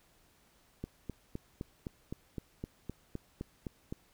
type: click train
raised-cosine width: 3 ms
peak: -25 dBFS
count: 13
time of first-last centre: 0.84-3.925 s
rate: 3.89 Hz
effects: pink hiss -67 dBFS RMS until 4.13 s